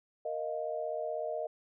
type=chord; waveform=sine; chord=Bb suspended fourth; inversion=none; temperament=equal; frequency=466.2 / 622.3 / 698.5 Hz; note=Bb4 / Eb5 / F5; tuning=0 / 0 / 0 cents; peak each=-39 / -35 / -40 dBFS; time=0.25-1.47 s; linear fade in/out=5 ms; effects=none

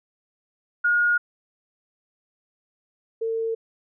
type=tone pair in turn; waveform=sine; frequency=1434 / 451.7 Hz; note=F6 / A4; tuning=+45 / +45 cents; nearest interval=octave + minor sixth; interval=2000 cents; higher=first; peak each=-17 / -23 dBFS; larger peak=first; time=0.84-1.18 / 3.21-3.55 s; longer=neither; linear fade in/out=10 ms; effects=none

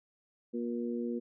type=harmonic tone; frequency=119 Hz; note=A#2; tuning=36 cents sharp; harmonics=2 / 3 / 4; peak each=-34 / -38 / -40 dBFS; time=0.53-1.2 s; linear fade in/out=20 ms; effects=none

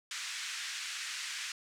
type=band-pass noise; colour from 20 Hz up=pink; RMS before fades=-40 dBFS; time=0.11-1.52 s; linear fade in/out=2 ms; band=1600 to 7900 Hz; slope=24 dB/octave; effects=none

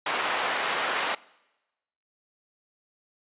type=band-pass noise; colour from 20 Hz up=pink; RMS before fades=-28 dBFS; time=0.06-1.15 s; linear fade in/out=5 ms; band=700 to 3000 Hz; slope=12 dB/octave; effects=noise-tail reverb RT60 1.0 s tail -23 dB re dry + resampled to 8000 Hz

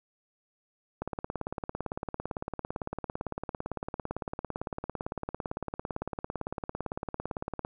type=click train; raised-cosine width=1 ms; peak=-19 dBFS; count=119; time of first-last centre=1.02-7.649 s; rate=17.8 Hz; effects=none

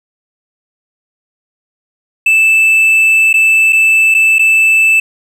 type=tone with dropouts; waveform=triangle; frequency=2637 Hz; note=E7; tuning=in tune; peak=-4 dBFS; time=2.26-5 s; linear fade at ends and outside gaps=5 ms; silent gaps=3.33-3.339 / 3.725-3.729 / 4.143-4.147 / 4.385-4.392 s; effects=none

